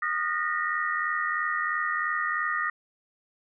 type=tone cluster; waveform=sine; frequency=1230 / 1424 / 1835 / 1918 Hz; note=D#6 / F6 / A#6 / A#6; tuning=-20 / +33 / -28 / +49 cents; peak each=-29 / -35 / -30 / -32 dBFS; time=0.02-2.7 s; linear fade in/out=5 ms; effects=none